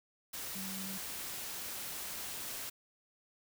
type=tone in noise; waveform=sine; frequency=191.9 Hz; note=G3; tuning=37 cents flat; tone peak=-43 dBFS; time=0.55-0.98 s; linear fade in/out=10 ms; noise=white; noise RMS=-42 dBFS; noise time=0.33-2.7 s; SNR=-4 dB; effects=none